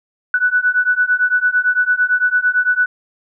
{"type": "beating tone pair", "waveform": "sine", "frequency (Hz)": [1480, 1488.9], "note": ["F#6", "F#6"], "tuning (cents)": [0, 10], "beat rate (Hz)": 8.9, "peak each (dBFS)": [-16, -15], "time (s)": [0.34, 2.86], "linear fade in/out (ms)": 2, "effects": []}